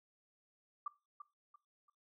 sine tone with echo, 1174.7 Hz, D6, in tune, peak -36 dBFS, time 0.86-0.88 s, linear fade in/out 5 ms, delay 340 ms, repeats 3, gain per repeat -10 dB, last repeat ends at 1.9 s, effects noise-tail reverb RT60 0.3 s tail -20 dB re dry

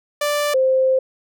sawtooth / sine tone pair in turn, 587.3 / 523.2 Hz, D5 / C5, 0 / 0 cents, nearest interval major second, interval 200 cents, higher first, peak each -14 / -13 dBFS, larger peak second, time 0.21-0.54 / 0.54-0.99 s, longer second, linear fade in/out 5 ms, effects none

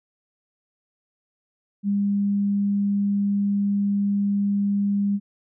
sine tone, 201.4 Hz, G3, 47 cents sharp, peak -19 dBFS, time 1.83-5.2 s, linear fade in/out 50 ms, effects none

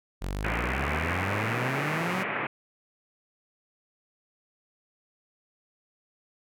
sawtooth exponential sweep, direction up, 44.53 to 195.7 Hz, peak -26 dBFS, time 0.21-2.24 s, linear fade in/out 20 ms
white band-pass noise, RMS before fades -31 dBFS, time 0.44-2.47 s, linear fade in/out 5 ms, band 110 to 2500 Hz, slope 48 dB/octave
effects none

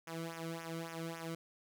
sawtooth tone with flanger, 165 Hz, E3, 2 cents sharp, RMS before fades -43 dBFS, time 0.07-1.35 s, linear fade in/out 5 ms, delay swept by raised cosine 0.23 to 1.18 ms, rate 3.6 Hz, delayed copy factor -0.9, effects none

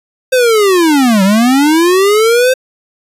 square linear two-way sweep, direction down then up, 523.3 to 186.2 to 523.3 Hz, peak -7 dBFS, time 0.32-2.54 s, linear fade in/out 10 ms, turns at 1.23 s, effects resampled to 32000 Hz

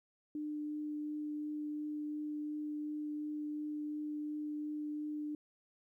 sine tone with vibrato, 299.8 Hz, D4, 36 cents sharp, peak -37 dBFS, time 0.35-5.35 s, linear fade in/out 2 ms, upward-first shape triangle, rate 2.8 Hz, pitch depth 8 cents each way, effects 13-bit

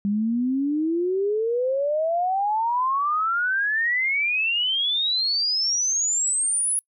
sine exponential sweep, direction up, 198.4 to 10548 Hz, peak -20 dBFS, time 0.05-6.79 s, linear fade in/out 0 ms, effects noise-tail reverb RT60 0.1 s tail -26 dB re dry

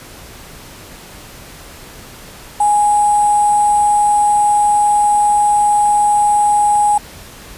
sine tone with sample-and-hold, 830.6 Hz, G#5, in tune, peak -9 dBFS, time 2.6-6.98 s, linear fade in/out 5 ms, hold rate 8820 Hz, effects pink hiss -36 dBFS RMS until 7.57 s + resampled to 32000 Hz

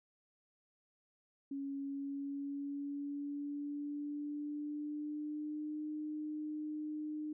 sine tone with pitch glide, 277.2 to 304 Hz, C#4 to D#4, 0 to -40 cents, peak -38 dBFS, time 1.51-7.33 s, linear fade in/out 5 ms, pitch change +160 cents, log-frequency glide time 1.8-5.86 s, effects none

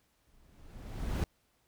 brown noise with exponential growth, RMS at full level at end -28 dBFS, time 0.27-1.24 s, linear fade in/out 1 ms, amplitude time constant 210 ms, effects pink hiss -73 dBFS RMS until 1.67 s

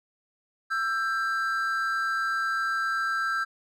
triangle tone pair together, 1332.8 / 1585 Hz, E6 / G6, +19 / +19 cents, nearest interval minor third, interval 300 cents, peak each -26 dBFS, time 0.7-3.45 s, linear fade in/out 20 ms, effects none

